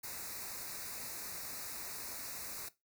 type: band-stop noise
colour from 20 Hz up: white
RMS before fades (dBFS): -44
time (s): 0.03-2.69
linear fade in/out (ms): 10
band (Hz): 2600 to 3800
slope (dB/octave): 96
effects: noise-tail reverb RT60 0.2 s tail -17 dB re dry